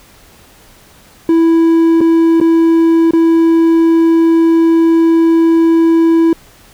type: tone with dropouts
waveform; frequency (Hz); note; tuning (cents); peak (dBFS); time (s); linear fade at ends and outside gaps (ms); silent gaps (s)
triangle; 329.6; E4; 0; -4; 1.29-6.33; 2; 2.007-2.012 / 2.402-2.412 / 3.109-3.134
effects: pink hiss -43 dBFS RMS until 6.73 s